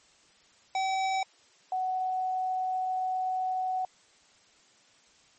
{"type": "tone pair in turn", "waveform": ["square", "sine"], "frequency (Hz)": [765, 745.4], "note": ["G5", "F#5"], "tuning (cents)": [-42, 13], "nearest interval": "unison", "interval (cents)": 45, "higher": "first", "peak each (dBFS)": -27, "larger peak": "neither", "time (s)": [[0.75, 1.23], [1.72, 3.85]], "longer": "second", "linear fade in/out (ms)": 2, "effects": ["white hiss -61 dBFS RMS until 5.38 s", "MP3 32 kbps"]}